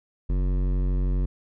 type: tone with hard clipping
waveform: triangle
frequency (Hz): 46.25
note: F#1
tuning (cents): 0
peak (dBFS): -23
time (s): 0.29-1.26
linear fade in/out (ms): 10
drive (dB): 18
effects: none